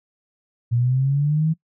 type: linear sweep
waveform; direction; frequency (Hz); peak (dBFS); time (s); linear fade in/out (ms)
sine; up; 116.54 to 162; -16; 0.71-1.54; 20
effects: noise-tail reverb RT60 0.1 s tail -23 dB re dry